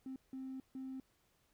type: tone bursts at uneven times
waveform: triangle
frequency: 263.2 Hz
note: C4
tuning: 10 cents sharp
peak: -39 dBFS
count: 3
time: 0.06-0.16 / 0.33-0.6 / 0.75-1 s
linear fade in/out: 2 ms
effects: tanh soft clip ceiling -39 dBFS + pink hiss -75 dBFS RMS until 1.53 s